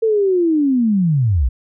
sine linear sweep, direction down, 454.9 to 52.6 Hz, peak -12 dBFS, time 0.02-1.49 s, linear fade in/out 10 ms, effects none

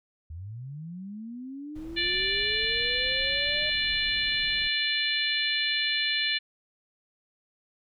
sine linear sweep, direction up, 74.9 to 613 Hz, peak -36 dBFS, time 0.3-3.7 s, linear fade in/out 5 ms
brown noise, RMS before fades -44 dBFS, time 1.75-4.68 s, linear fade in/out 10 ms
harmonic tone, 587.3 Hz, D5, in tune, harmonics 3 / 4 / 5 / 6 / 7, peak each -31 / -31 / -31 / -31 / -31 dBFS, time 1.96-6.39 s, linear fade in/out 20 ms
effects none

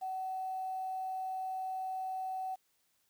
sine tone with quantisation, 754 Hz, F#5, 32 cents sharp, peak -35 dBFS, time 0.01-2.56 s, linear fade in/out 20 ms, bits 10, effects white hiss -75 dBFS RMS until 3.09 s

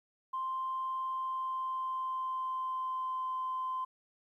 sine tone with pitch glide, 1046.5 to 1034.5 Hz, C6 to C6, 0 to -20 cents, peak -32 dBFS, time 0.33-3.85 s, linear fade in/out 10 ms, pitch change -20 cents, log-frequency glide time 1.08-3.28 s, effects tanh soft clip ceiling -28 dBFS + 12-bit

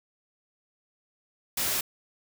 white noise, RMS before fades -28 dBFS, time 1.57-1.81 s, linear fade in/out 5 ms, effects none

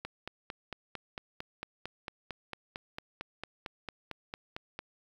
click train, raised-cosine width 0.3 ms, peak -22 dBFS, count 22, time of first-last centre 0.05-4.79 s, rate 4.43 Hz, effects 9-bit

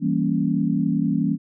sine chord, E diminished seventh, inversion none, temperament equal, 164.81 / 196 / 233.1 / 277.2 Hz, E3 / G3 / Bb3 / Db4, 0 / 0 / 0 / 0 cents, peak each -24 dBFS, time 0-1.38 s, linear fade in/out 50 ms, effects none

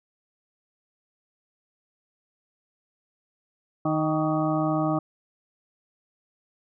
harmonic tone with a mistuned harmonic, 155.56 Hz, D#3, in tune, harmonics 1 / 2 / 4 / 5 / 6 / 7 / 8, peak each -28 / -25 / -29 / -31 / -44 / -33 / -34 dBFS, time 3.85-4.99 s, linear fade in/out 5 ms, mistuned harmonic 7, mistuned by +60 cents, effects none

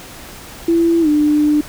sine tone with pitch glide, 335.1 to 298.5 Hz, E4 to D4, +29 to +28 cents, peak -10 dBFS, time 0.68-1.61 s, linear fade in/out 5 ms, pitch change -201 cents, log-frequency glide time 1.01-1.08 s, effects pink hiss -35 dBFS RMS until 1.68 s

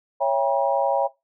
sine chord, C# diminished seventh, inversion none, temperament just, 554.4 / 665.2 / 798.3 / 957.9 Hz, C#5 / E5 / G5 / Bb5, 0 / +16 / +31 / +47 cents, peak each -22 / -25 / -24 / -25 dBFS, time 0.2-1.08 s, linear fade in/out 20 ms, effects noise-tail reverb RT60 0.2 s tail -19 dB re dry

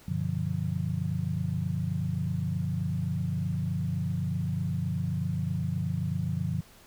sine chord, G dominant seventh, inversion none, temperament equal with one note detuned, 95.82 / 123.47 / 146.83 / 174.61 Hz, G2 / B2 / D3 / F3, -39 / 0 / 0 / 0 cents, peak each -33 / -35 / -32 / -32 dBFS, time 0.08-6.61 s, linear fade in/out 5 ms, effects pink hiss -55 dBFS RMS until 6.86 s

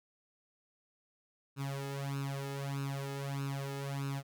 sawtooth tone with flanger, 138.59 Hz, C#3, in tune, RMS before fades -38 dBFS, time 1.56-4.23 s, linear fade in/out 50 ms, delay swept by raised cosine 0.75 to 2.35 ms, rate 1.6 Hz, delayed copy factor +0.85, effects none

